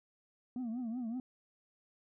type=tone with vibrato; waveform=sine; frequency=237.8 Hz; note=A#3; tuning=35 cents sharp; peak=-33 dBFS; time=0.56-1.2 s; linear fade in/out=2 ms; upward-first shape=triangle; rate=5.3 Hz; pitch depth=160 cents each way; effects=tanh soft clip ceiling -35 dBFS